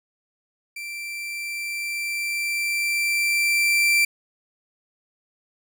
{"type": "tone with level ramp", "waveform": "40% pulse", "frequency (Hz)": 2349, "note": "D7", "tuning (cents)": 0, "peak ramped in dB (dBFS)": [-31, -15], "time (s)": [0.76, 4.05], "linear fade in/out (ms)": 5, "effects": []}